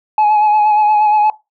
sine tone with vibrato, 846 Hz, G#5, 32 cents sharp, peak -6 dBFS, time 0.18-1.3 s, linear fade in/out 2 ms, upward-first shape sine, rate 8.5 Hz, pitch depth 29 cents each way, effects noise-tail reverb RT60 0.2 s tail -18 dB re dry + tanh soft clip ceiling -7 dBFS

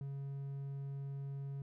triangle tone, 138.59 Hz, C#3, in tune, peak -38 dBFS, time 0.01-1.62 s, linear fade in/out 2 ms, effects none

